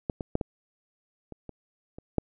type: clicks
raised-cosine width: 2 ms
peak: -14 / -19 / -11 / -16 / -27 / -26 / -28 / -10 dBFS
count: 8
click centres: 0.098 / 0.208 / 0.354 / 0.412 / 1.323 / 1.493 / 1.985 / 2.183 s
effects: none